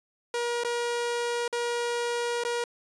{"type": "tone with dropouts", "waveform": "sawtooth", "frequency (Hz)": 476.8, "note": "A#4", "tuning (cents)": 39, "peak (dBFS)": -23, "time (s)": [0.34, 2.64], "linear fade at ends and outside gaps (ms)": 2, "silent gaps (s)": [[0.636, 0.647], [1.479, 1.527], [2.437, 2.449]], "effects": ["resampled to 22050 Hz"]}